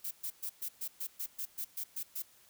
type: noise bursts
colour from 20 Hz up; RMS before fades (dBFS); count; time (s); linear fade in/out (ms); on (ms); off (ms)
violet; -38; 12; 0.04-2.224; 10; 72; 120
effects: white hiss -63 dBFS RMS until 2.49 s